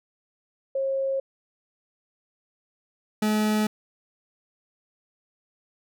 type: tone pair in turn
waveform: sine / 40% pulse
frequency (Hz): 540 / 213.6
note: C#5 / G#3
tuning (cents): -45 / +49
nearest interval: octave + major third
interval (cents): 1606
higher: first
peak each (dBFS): -23 / -20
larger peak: second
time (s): 0.75-1.2 / 3.22-3.67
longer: neither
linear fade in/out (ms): 5
effects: none